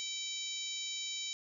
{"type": "harmonic tone", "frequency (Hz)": 770, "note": "G5", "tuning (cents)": -31, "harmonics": [3, 4, 5, 6, 7, 8, 9], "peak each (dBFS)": [-47, -44, -41, -50, -48, -50, -43], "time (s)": [0, 1.33], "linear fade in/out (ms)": 0, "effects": []}